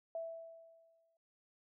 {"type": "tone with exponential decay", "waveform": "sine", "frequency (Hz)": 659.3, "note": "E5", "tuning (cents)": 0, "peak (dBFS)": -37, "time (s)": [0.15, 1.17], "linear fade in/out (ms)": 2, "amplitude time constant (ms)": 220, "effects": []}